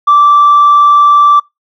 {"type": "tone with tanh clipping", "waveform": "triangle", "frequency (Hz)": 1167, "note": "D6", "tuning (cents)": -11, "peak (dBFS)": -3, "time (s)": [0.07, 1.4], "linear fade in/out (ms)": 10, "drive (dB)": 5, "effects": ["noise-tail reverb RT60 0.2 s tail -24 dB re dry"]}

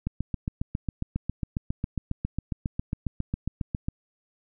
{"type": "click train", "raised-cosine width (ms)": 5, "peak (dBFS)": -15, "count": 29, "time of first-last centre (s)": [0.07, 3.885], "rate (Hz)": 7.34, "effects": []}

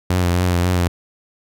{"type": "tone with vibrato", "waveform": "sawtooth", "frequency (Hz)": 89, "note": "F2", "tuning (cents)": 33, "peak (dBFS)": -11, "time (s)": [0.1, 0.88], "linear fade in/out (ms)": 5, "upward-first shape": "triangle", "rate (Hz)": 3.7, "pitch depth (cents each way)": 48, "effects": []}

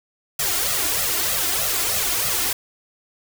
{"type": "noise with flanger", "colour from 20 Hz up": "white", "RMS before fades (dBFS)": -22, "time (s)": [0.39, 2.53], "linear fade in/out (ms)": 5, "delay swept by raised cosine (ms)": [1.5, 2.9], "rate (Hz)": 3.2, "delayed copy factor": 1, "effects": []}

